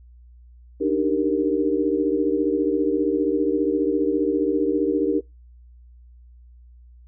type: chord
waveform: sine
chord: Eb major seventh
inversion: third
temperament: equal with one note detuned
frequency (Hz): 293.7 / 308.6 / 392 / 466.2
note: D4 / Eb4 / G4 / Bb4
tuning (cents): 0 / -14 / 0 / 0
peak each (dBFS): -24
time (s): 0.8-5.21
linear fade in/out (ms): 20
effects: noise-tail reverb RT60 0.2 s tail -24 dB re dry + added 60 Hz sine -45 dBFS peak until 7.07 s